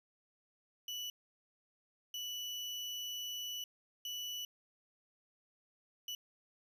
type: tone bursts at uneven times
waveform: 35% pulse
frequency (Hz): 2960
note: F#7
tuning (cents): 0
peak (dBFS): -38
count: 4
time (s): 0.88-1.1 / 2.14-3.64 / 4.05-4.45 / 6.08-6.15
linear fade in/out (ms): 2
effects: none